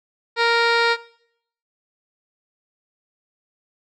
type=tone with low-pass filter; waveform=15% pulse; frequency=466.2 Hz; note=A#4; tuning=in tune; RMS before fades=-18 dBFS; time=0.36-0.97 s; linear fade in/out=50 ms; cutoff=3600 Hz; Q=3.2; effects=noise-tail reverb RT60 0.7 s tail -19 dB re dry